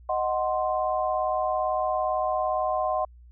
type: chord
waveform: sine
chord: C diminished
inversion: first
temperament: equal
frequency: 622.3 / 740 / 1046.5 Hz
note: Eb5 / Gb5 / C6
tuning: 0 / 0 / 0 cents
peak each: -27 / -27 / -29 dBFS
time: 0.09-3.05 s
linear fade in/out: 5 ms
effects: added 60 Hz sine -47 dBFS peak until 3.31 s